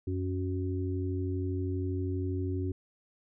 harmonic tone, 92.5 Hz, F#2, in tune, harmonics 1 / 3 / 4, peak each -31 / -36 / -37 dBFS, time 0.07-2.72 s, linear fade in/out 5 ms, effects none

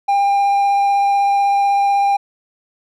triangle tone with vibrato, 800 Hz, G5, 35 cents sharp, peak -10 dBFS, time 0.08-2.17 s, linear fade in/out 10 ms, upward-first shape sine, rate 16 Hz, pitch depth 8 cents each way, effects none

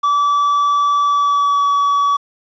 triangle tone with pitch glide, 1154 to 1138.1 Hz, D6 to C#6, -31 to +45 cents, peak -10 dBFS, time 0.03-2.17 s, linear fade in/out 10 ms, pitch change -24 cents, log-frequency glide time 1.04-1.66 s, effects resampled to 16000 Hz + 8-bit

